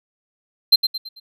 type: tone with echo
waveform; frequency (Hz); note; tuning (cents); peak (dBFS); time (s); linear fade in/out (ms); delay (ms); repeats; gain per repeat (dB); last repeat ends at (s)
triangle; 4133; C8; -22; -6; 0.72-0.76; 10; 110; 4; -8; 1.2
effects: none